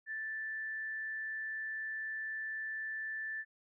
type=tone with frequency modulation; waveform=sine; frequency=1760 Hz; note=A6; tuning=in tune; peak=-37 dBFS; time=0.06-3.45 s; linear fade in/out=50 ms; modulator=124 Hz; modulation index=0.2; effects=none